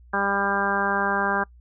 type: harmonic tone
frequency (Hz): 199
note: G3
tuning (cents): +26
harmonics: 1 / 2 / 3 / 4 / 5 / 6 / 7 / 8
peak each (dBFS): -31 / -31 / -32 / -28 / -29 / -29 / -31 / -26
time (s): 0.13-1.44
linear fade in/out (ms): 10
effects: noise-tail reverb RT60 0.1 s tail -24 dB re dry + added 60 Hz sine -47 dBFS peak until 1.6 s